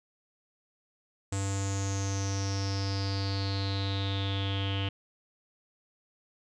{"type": "tone with low-pass filter sweep", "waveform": "square", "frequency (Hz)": 98, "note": "G2", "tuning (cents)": 0, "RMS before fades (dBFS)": -31, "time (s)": [1.32, 4.89], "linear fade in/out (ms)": 5, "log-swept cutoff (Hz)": [7700, 3000], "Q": 9.1, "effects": []}